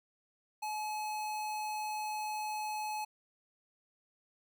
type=tone; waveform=square; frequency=853 Hz; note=G#5; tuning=46 cents sharp; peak=-36 dBFS; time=0.62-3.05 s; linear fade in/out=10 ms; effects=none